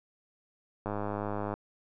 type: click train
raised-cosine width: 1 ms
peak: -20 dBFS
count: 71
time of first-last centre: 0.86-1.54 s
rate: 103 Hz
effects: none